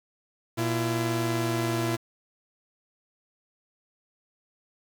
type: tone pair together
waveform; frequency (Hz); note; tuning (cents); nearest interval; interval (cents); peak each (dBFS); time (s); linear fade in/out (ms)
sawtooth; 119.1 / 336.9; A#2 / E4; +38 / +38; octave + tritone; 1800; -24; 0.57-1.97; 20
effects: 8-bit